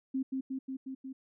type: tone with echo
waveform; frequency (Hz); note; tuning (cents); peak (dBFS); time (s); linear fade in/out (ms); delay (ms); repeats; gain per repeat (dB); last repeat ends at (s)
sine; 264.7; C4; +20; -29; 0.14-0.23; 10; 180; 5; -2; 1.13
effects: none